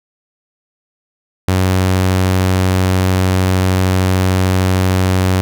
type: tone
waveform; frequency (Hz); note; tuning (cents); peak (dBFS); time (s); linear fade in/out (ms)
sawtooth; 93.2; F#2; +13; -7; 1.48-5.41; 0
effects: none